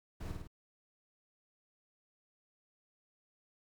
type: noise with echo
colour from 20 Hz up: brown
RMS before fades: -42 dBFS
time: 0.2-0.32 s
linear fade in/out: 10 ms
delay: 52 ms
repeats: 3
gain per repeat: -3 dB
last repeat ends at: 0.476 s
effects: none